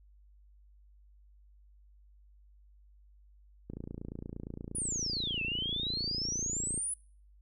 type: click train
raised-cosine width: 3 ms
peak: -28 dBFS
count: 89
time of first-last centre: 3.7-6.777 s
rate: 28.6 Hz
type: exponential two-way sweep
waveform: sine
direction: down then up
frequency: 10110 to 2583 to 10110 Hz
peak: -32 dBFS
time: 4.75-6.94 s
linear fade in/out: 5 ms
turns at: 5.42 s
effects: noise-tail reverb RT60 0.5 s tail -26 dB re dry + added 50 Hz sine -57 dBFS peak until 7.41 s